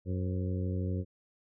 harmonic tone with a mistuned harmonic, 92.5 Hz, F#2, in tune, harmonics 1 / 2 / 3 / 4 / 5 / 6, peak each -31 / -37 / -41 / -43 / -45 / -47 dBFS, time 0.05-1.05 s, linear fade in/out 50 ms, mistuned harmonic 6, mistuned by -63 cents, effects none

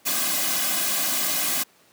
white noise with comb filter, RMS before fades -24 dBFS, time 0.05-1.64 s, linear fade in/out 20 ms, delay 2.2 ms, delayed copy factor -0.9, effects pink hiss -57 dBFS RMS until 1.92 s + high-pass 200 Hz 12 dB/octave

